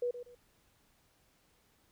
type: tone with echo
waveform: sine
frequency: 487.2 Hz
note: B4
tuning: 24 cents flat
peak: -30 dBFS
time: 0.02-0.11 s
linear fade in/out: 5 ms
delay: 120 ms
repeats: 2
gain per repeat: -11 dB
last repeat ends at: 0.35 s
effects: pink hiss -70 dBFS RMS until 1.91 s